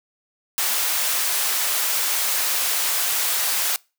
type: high-pass noise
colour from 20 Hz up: white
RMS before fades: -22 dBFS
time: 0.58-3.76 s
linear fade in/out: 0 ms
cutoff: 630 Hz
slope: 12 dB/octave
effects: noise-tail reverb RT60 0.3 s tail -25 dB re dry